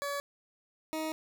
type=tone pair in turn; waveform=20% pulse; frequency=568 / 314.9 Hz; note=C#5 / D#4; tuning=+42 / +21 cents; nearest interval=minor seventh; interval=1021 cents; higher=first; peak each=-28 dBFS; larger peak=neither; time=0.02-0.2 / 0.93-1.12 s; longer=second; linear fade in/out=0 ms; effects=none